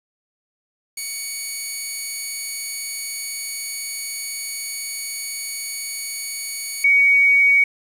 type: tone pair in turn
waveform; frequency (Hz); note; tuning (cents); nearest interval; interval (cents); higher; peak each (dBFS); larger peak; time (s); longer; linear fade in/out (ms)
5% pulse / sine; 2238 / 2247; C#7 / C#7; +16 / +23; unison; 7; second; -16 / -11; second; 0.97-6.84 / 6.84-7.64; first; 5
effects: resampled to 32000 Hz + 7-bit